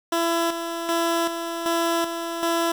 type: tone with tremolo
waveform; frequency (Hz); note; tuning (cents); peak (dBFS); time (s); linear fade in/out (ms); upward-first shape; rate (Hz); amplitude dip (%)
15% pulse; 335.5; E4; +31; -14; 0.12-2.72; 5; square; 1.3; 55
effects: 9-bit